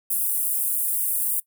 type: high-pass noise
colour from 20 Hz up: pink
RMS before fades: -24 dBFS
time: 0.1-1.4 s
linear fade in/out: 5 ms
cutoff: 9200 Hz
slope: 48 dB/octave
effects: noise-tail reverb RT60 0.1 s tail -20 dB re dry